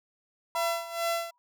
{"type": "tone with tremolo", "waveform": "sawtooth", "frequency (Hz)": 675, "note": "E5", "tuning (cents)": 41, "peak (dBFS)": -22, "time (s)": [0.55, 1.31], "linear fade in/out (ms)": 10, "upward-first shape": "sine", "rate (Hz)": 2.3, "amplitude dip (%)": 80}
{"type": "tone with exponential decay", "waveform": "sine", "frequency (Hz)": 972, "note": "B5", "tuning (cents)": -28, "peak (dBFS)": -30, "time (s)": [0.55, 1.38], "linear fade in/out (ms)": 0, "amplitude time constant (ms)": 180}
{"effects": []}